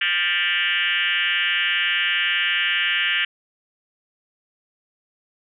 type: tone with frequency modulation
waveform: sine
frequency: 2314 Hz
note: D7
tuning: 26 cents flat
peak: -18 dBFS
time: 0.01-3.25 s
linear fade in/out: 5 ms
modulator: 183 Hz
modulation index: 4.3
effects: none